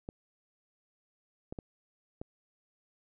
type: clicks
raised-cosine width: 2 ms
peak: -26 dBFS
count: 4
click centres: 0.089 / 1.525 / 1.588 / 2.215 s
effects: none